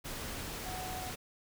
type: tone in noise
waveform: sine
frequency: 740 Hz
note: F#5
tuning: in tune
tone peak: -42 dBFS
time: 0.65-1.11 s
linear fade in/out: 20 ms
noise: pink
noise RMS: -41 dBFS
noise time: 0.04-1.16 s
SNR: -4 dB
effects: none